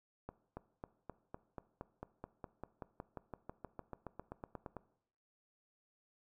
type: accelerating click train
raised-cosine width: 1 ms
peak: -30 dBFS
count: 26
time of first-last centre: 0.29-4.767 s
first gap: 280 ms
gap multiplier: 0.96
effects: noise-tail reverb RT60 0.7 s tail -18 dB re dry